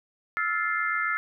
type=chord; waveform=sine; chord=F major seventh; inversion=third; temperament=just; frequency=1309.6 / 1396.9 / 1746.1 / 2095 Hz; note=E6 / F6 / A6 / C7; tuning=-12 / 0 / -14 / +2 cents; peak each=-30 dBFS; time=0.37-1.17 s; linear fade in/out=0 ms; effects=none